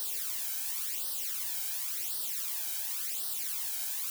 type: noise with flanger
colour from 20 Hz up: blue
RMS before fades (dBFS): -35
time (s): 0-4.1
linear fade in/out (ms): 0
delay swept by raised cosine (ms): 0.21 to 1.31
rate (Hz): 0.92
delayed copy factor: +0.85
effects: none